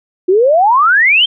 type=exponential sweep; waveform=sine; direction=up; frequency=350.9 to 3227 Hz; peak=-6 dBFS; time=0.28-1.26 s; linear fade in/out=10 ms; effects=none